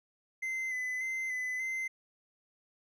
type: tone with vibrato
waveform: triangle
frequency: 2040 Hz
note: C7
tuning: 44 cents flat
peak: -31 dBFS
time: 0.42-1.88 s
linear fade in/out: 10 ms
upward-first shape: square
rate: 1.7 Hz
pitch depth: 25 cents each way
effects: none